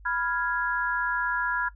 sine chord, F diminished, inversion second, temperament equal, 987.8 / 1396.9 / 1661.2 Hz, Cb6 / F6 / Ab6, 0 / 0 / 0 cents, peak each -31 / -29 / -28 dBFS, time 0.05-1.69 s, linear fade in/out 10 ms, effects noise-tail reverb RT60 0.1 s tail -17 dB re dry + added 50 Hz sine -46 dBFS peak until 1.75 s

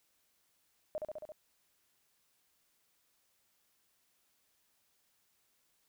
sine tone with echo, 615 Hz, D#5, 20 cents flat, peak -34 dBFS, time 0.95-0.98 s, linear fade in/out 0 ms, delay 68 ms, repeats 5, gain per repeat -2 dB, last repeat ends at 1.32 s, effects white hiss -75 dBFS RMS until 5.88 s

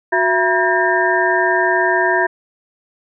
sine tone cluster, 366.8 / 670 / 961 / 1606 / 1812 Hz, F#4 / E5 / B5 / G6 / A#6, -15 / +28 / -48 / +41 / -50 cents, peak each -19 dBFS, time 0.12-2.27 s, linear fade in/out 10 ms, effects none

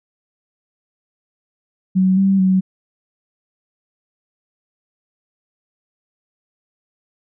sine tone with pitch steps, 187.4 / 194.1 / 187.8 Hz, F#3 / G3 / F#3, +22 / -17 / +26 cents, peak -11 dBFS, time 1.95-2.61 s, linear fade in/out 20 ms, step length 220 ms, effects none

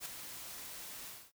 white noise with ADSR envelope, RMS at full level -40 dBFS, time 0-1.32 s, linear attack 55 ms, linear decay 8 ms, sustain -7 dB, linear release 250 ms, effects noise-tail reverb RT60 0.1 s tail -22 dB re dry

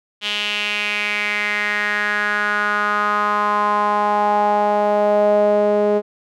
sawtooth tone with band-pass filter sweep, 207.7 Hz, G#3, in tune, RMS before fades -18 dBFS, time 0.21-6.02 s, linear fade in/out 50 ms, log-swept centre 3100 to 500 Hz, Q 4.5, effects none

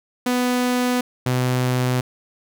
sawtooth tone pair in turn, 248.2 / 126.34 Hz, B3 / B2, +9 / +40 cents, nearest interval octave, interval 1169 cents, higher first, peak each -14 dBFS, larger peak neither, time 0.26-1.01 / 1.26-2.01 s, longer neither, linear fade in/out 5 ms, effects none

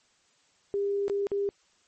sine tone with dropouts, 401.3 Hz, G4, 41 cents sharp, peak -25 dBFS, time 0.74-1.49 s, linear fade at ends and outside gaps 0 ms, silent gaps 1.081-1.098 / 1.269-1.317 s, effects white hiss -66 dBFS RMS until 1.87 s + MP3 32 kbps

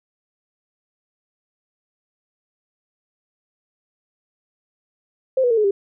sine tone with pitch steps, 523.3 / 488.3 / 455.6 / 425.1 / 396.6 Hz, C5 / B4 / A#4 / G#4 / G4, 0 / -20 / -40 / +40 / +20 cents, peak -14 dBFS, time 5.37-5.71 s, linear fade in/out 5 ms, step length 68 ms, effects none

